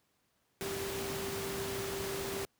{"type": "tone in noise", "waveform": "sine", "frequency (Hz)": 392, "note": "G4", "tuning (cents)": 0, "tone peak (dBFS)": -38, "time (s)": [0.61, 2.45], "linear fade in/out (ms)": 0, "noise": "pink", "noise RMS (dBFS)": -39, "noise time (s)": [0.61, 2.45], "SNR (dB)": -2, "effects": ["pink hiss -75 dBFS RMS until 2.59 s", "high-pass 80 Hz 12 dB/octave"]}